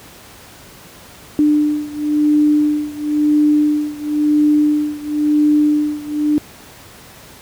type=beating tone pair; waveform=sine; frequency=298.3 / 299.27 Hz; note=D4 / D4; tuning=+27 / +33 cents; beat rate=0.97 Hz; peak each=-14 / -16 dBFS; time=1.39-6.38 s; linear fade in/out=0 ms; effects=pink hiss -40 dBFS RMS until 7.41 s + high-pass 60 Hz 12 dB/octave